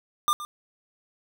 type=tone with echo; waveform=square; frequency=1199 Hz; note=D6; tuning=36 cents sharp; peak=-20 dBFS; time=0.28-0.33 s; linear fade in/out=0 ms; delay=120 ms; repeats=1; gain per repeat=-14 dB; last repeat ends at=0.45 s; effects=none